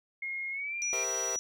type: tone with pitch glide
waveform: sine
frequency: 2148 to 2383 Hz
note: C7 to D7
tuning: +45 to +25 cents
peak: -33 dBFS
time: 0.22-1.04 s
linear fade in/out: 5 ms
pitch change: +180 cents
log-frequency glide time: 0.51-0.76 s
type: tone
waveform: sine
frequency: 5850 Hz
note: F#8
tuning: 21 cents flat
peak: -31 dBFS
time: 0.82-1.39 s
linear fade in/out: 0 ms
type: chord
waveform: sawtooth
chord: C dominant seventh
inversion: second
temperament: equal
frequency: 392 / 466.2 / 523.3 / 659.3 Hz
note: G4 / Bb4 / C5 / E5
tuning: 0 / 0 / 0 / 0 cents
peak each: -37 dBFS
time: 0.93-1.36 s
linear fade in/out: 0 ms
effects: none